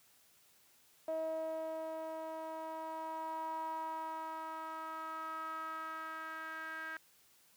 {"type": "tone with band-pass filter sweep", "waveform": "sawtooth", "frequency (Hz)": 319.6, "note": "D#4", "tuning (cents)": 47, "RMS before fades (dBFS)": -42, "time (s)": [1.08, 6.97], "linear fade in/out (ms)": 2, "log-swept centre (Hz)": [650, 1600], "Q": 5.9, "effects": ["white hiss -67 dBFS RMS until 7.56 s", "high-pass 60 Hz 12 dB/octave"]}